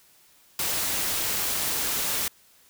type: noise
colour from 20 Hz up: white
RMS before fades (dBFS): -27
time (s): 0.59-2.28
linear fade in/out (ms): 2
effects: white hiss -58 dBFS RMS until 2.69 s